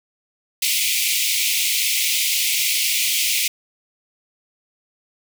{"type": "high-pass noise", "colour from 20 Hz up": "pink", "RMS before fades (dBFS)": -20, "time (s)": [0.62, 3.48], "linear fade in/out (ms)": 5, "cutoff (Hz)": 2100, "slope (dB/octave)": 96, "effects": []}